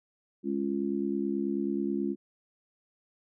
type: chord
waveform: sine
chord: Db major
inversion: second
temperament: just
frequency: 207.9 / 277.2 / 346.5 Hz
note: Ab3 / Db4 / F4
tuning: +2 / 0 / -14 cents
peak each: -32 dBFS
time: 0.43-2.16 s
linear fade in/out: 50 ms
effects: none